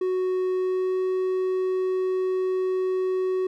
triangle tone with pitch glide, 370 to 372.6 Hz, F#4 to F#4, 0 to +12 cents, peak -20 dBFS, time 0.01-3.47 s, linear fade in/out 5 ms, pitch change +12 cents, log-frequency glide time 0.54-1 s, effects none

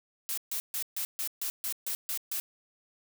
blue noise bursts, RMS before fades -33 dBFS, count 10, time 0.29-2.4 s, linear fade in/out 0 ms, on 85 ms, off 140 ms, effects none

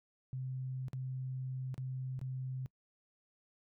sine tone with dropouts, 130 Hz, C3, 11 cents flat, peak -37 dBFS, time 0.33-2.66 s, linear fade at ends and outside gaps 0 ms, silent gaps 0.883-0.932 / 1.743-1.779 / 2.192-2.214 s, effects noise-tail reverb RT60 0.1 s tail -23 dB re dry

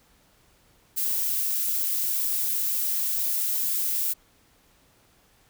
violet noise, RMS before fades -26 dBFS, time 0.96-4.14 s, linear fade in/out 20 ms, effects pink hiss -61 dBFS RMS until 5.49 s

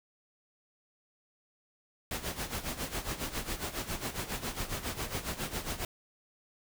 pink noise with tremolo, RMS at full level -34 dBFS, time 2.11-5.85 s, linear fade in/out 2 ms, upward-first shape sine, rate 7.3 Hz, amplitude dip 75%, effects none

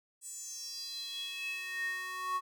square tone with high-pass filter sweep, 370 Hz, F#4, in tune, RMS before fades -39 dBFS, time 0.21-2.41 s, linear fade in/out 50 ms, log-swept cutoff 8300 to 1100 Hz, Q 7.3, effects none

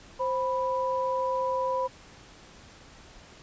sine tone pair together, 524.1 / 987.8 Hz, C5 / B5, +3 / 0 cents, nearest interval major seventh, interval 1097 cents, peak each -28 dBFS, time 0.19-1.88 s, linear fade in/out 20 ms, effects pink hiss -51 dBFS RMS until 3.42 s + resampled to 16000 Hz

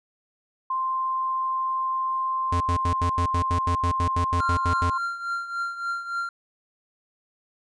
sine tone with pitch glide, 1046.5 to 1054.4 Hz, C6 to C6, 0 to +13 cents, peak -23 dBFS, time 0.7-4.98 s, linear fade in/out 5 ms, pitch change +13 cents, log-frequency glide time 0.82-4.57 s
square tone bursts, 87.31 Hz, F2, in tune, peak -23 dBFS, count 15, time 2.52-4.9 s, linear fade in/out 5 ms, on 84 ms, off 80 ms
triangle tone with tremolo, 1383 Hz, F6, 17 cents flat, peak -22 dBFS, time 4.4-6.29 s, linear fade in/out 2 ms, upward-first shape triangle, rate 3.5 Hz, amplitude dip 75%
effects resampled to 22050 Hz

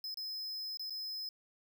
square tone with dropouts, 5100 Hz, D#8, 42 cents sharp, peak -39 dBFS, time 0.04-1.29 s, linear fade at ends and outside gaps 2 ms, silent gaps 0.143-0.172 / 0.772-0.795 / 0.898-0.905 s, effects 11-bit

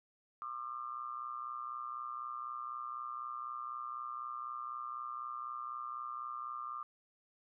sine tone with amplitude modulation, 1200 Hz, D6, 37 cents sharp, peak -36 dBFS, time 0.42-6.83 s, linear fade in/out 0 ms, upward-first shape sine, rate 124 Hz, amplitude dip 80%, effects none

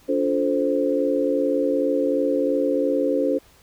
sine chord, D minor seventh, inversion none, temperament equal with one note detuned, 286.5 / 349.2 / 440 / 523.3 Hz, D4 / F4 / A4 / C5, -43 / 0 / 0 / 0 cents, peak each -23 / -28 / -25 / -22 dBFS, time 0.08-3.39 s, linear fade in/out 20 ms, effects pink hiss -54 dBFS RMS until 3.62 s

